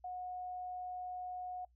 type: tone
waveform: sine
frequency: 728 Hz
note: F#5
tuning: 28 cents flat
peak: -40 dBFS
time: 0.04-1.65 s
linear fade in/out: 5 ms
effects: noise-tail reverb RT60 0.1 s tail -21 dB re dry + added 60 Hz sine -66 dBFS peak until 1.75 s